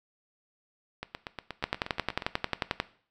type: two click trains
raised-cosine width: 0.3 ms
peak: -19 / -10 dBFS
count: 11 / 14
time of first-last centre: 1.03-2.222 / 1.64-2.801 s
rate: 8.39 / 11.2 Hz
effects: noise-tail reverb RT60 0.5 s tail -17 dB re dry